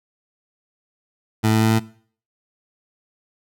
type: tone with pitch steps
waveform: 20% pulse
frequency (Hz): 109.6 / 110.23 / 110.87 / 111.52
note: A2 / A2 / A2 / A2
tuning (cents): -6 / +4 / +14 / +24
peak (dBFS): -10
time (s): 1.43-1.798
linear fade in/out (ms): 20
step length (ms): 92
effects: noise-tail reverb RT60 0.5 s tail -20 dB re dry